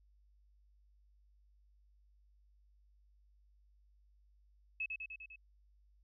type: tone with echo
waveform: sine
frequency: 2590 Hz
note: E7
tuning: 31 cents flat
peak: -35 dBFS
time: 4.8-4.86 s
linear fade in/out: 5 ms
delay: 100 ms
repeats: 5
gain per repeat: -3 dB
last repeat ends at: 5.36 s
effects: added 50 Hz sine -65 dBFS peak until 6.03 s